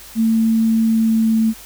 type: tone with pitch glide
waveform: sine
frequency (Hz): 224.2 to 222.5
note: A3 to A3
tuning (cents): +33 to +20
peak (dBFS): -12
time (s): 0.15-1.54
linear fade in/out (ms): 50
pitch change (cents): -13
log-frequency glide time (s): 0.81-1.41
effects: added 50 Hz sine -47 dBFS peak until 1.65 s + white hiss -39 dBFS RMS until 1.65 s